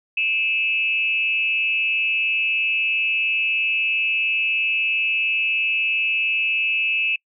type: tone with frequency modulation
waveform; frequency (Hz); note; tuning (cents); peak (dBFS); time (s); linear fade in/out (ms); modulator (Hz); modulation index
sine; 2617; E7; -13; -18; 0.17-7.16; 5; 229; 0.5
effects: noise-tail reverb RT60 0.1 s tail -25 dB re dry